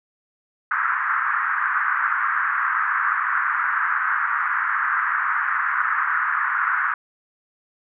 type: band-pass noise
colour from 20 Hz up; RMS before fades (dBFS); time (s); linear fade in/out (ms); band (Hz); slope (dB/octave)
white; -22; 0.71-6.94; 2; 1100 to 1700; 48
effects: none